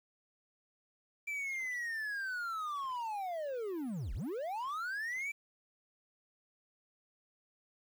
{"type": "linear two-way sweep", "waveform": "triangle", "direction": "down then up", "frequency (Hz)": [2349, 30.61, 2349], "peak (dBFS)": -34, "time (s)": [1.27, 5.32], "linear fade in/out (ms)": 10, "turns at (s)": 4.14, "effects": ["10-bit"]}